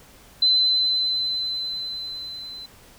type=tone with level ramp; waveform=sine; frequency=4045 Hz; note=B7; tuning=41 cents sharp; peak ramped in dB=-14 to -35 dBFS; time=0.42-2.66 s; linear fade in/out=5 ms; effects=pink hiss -50 dBFS RMS until 2.98 s